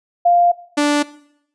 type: tone pair in turn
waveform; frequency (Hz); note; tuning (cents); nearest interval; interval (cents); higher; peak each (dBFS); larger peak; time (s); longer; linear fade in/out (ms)
sine / sawtooth; 698.5 / 292.6; F5 / D4; 0 / -6; octave + minor third; 1506; first; -9; neither; 0.25-0.52 / 0.77-1.03; first; 10
effects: noise-tail reverb RT60 0.7 s tail -19 dB re dry + resampled to 22050 Hz